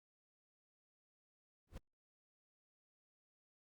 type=noise with exponential growth; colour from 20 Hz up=brown; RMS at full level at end=-42 dBFS; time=1.67-1.78 s; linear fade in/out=5 ms; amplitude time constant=23 ms; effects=Opus 48 kbps